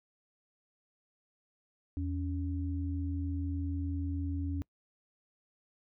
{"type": "tone pair together", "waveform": "sine", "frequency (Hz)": [83.3, 280.2], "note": ["E2", "C#4"], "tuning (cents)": [19, 19], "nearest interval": "octave + major sixth", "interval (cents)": 2100, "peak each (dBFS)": [-33, -37], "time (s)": [1.97, 4.62], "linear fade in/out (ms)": 0, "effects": ["noise-tail reverb RT60 0.1 s tail -25 dB re dry"]}